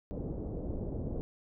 pink low-pass noise, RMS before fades -37 dBFS, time 0.11-1.21 s, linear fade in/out 0 ms, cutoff 530 Hz, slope 24 dB/octave, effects none

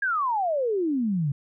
sine exponential sweep, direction down, 1661.2 to 134.1 Hz, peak -22 dBFS, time 0.02-1.32 s, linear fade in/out 5 ms, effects none

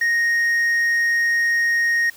sine tone with hard clipping, 1864.7 Hz, A#6, in tune, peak -17 dBFS, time 0.01-2.1 s, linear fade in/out 5 ms, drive 3 dB, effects white hiss -46 dBFS RMS until 2.16 s

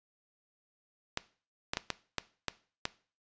clicks, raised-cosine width 0.2 ms, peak -13 dBFS, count 7, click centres 1.174 / 1.735 / 1.771 / 1.903 / 2.183 / 2.483 / 2.854 s, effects noise-tail reverb RT60 0.4 s tail -18 dB re dry + resampled to 16000 Hz

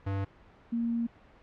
square / sine tone pair in turn, 98 / 233.1 Hz, G2 / A#3, 0 / 0 cents, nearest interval octave + minor third, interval 1500 cents, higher second, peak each -30 / -27 dBFS, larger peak second, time 0.06-0.25 / 0.72-1.07 s, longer second, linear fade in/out 10 ms, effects pink hiss -57 dBFS RMS until 1.42 s + low-pass 2000 Hz 12 dB/octave

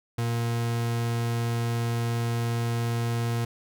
40% pulse tone, 117.2 Hz, A#2, 10 cents sharp, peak -24 dBFS, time 0.18-3.45 s, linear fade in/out 5 ms, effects none

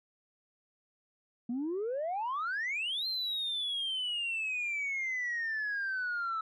sine exponential two-way sweep, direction up then down, 230 to 4188 to 1303 Hz, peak -30 dBFS, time 1.49-6.41 s, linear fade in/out 5 ms, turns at 3.07 s, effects tanh soft clip ceiling -29 dBFS

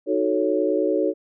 sine chord, D# half-diminished seventh, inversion none, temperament equal, 311.1 / 370 / 440 / 554.4 Hz, D#4 / F#4 / A4 / C#5, 0 / 0 / 0 / 0 cents, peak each -24 dBFS, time 0.06-1.14 s, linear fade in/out 50 ms, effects none

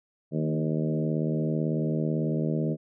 harmonic tone with a mistuned harmonic, 78.1 Hz, D#2, 7 cents sharp, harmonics 2 / 3 / 4 / 5 / 6 / 7 / 8, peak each -27 / -31 / -33 / -35 / -37 / -38 / -39 dBFS, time 0.31-2.77 s, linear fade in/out 50 ms, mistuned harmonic 3, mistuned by -17 cents, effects none

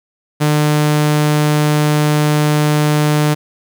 sawtooth tone, 150 Hz, D3, 37 cents sharp, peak -7 dBFS, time 0.4-3.35 s, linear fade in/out 20 ms, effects 8-bit

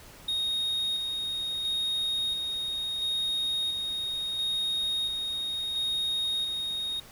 triangle tone with tremolo, 3729 Hz, A#7, in tune, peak -25 dBFS, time 0.28-7 s, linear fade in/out 5 ms, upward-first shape square, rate 0.73 Hz, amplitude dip 30%, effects pink hiss -50 dBFS RMS until 7.11 s

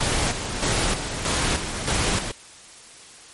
pink noise with tremolo, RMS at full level -22 dBFS, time 0-2.32 s, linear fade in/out 10 ms, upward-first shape square, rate 1.6 Hz, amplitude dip 55%, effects white hiss -45 dBFS RMS until 3.33 s + MP3 48 kbps

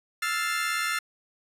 35% pulse chord, F major seventh, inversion third, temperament equal, 1318.5 / 1396.9 / 1760 / 2093 Hz, E6 / F6 / A6 / C7, 0 / 0 / 0 / 0 cents, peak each -30 dBFS, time 0.22-0.99 s, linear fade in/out 5 ms, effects resampled to 32000 Hz

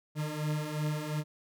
40% pulse beating tone pair, 149.8 / 152.6 Hz, D3 / D#3, +35 / -33 cents, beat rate 2.8 Hz, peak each -35 / -32 dBFS, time 0.15-1.24 s, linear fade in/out 50 ms, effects none

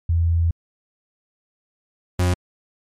sine / 40% pulse tone pair in turn, 83.8 / 89.52 Hz, E2 / F2, +29 / +43 cents, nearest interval minor second, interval 114 cents, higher second, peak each -15 dBFS, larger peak neither, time 0.09-0.51 / 2.19-2.34 s, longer first, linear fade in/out 5 ms, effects MP3 64 kbps

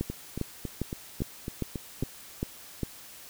two click trains, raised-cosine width 3 ms, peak -16 / -20 dBFS, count 8 / 8, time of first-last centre 0.01-2.833 / 0.1-2.034 s, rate 2.48 / 3.62 Hz, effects white hiss -48 dBFS RMS until 3.29 s

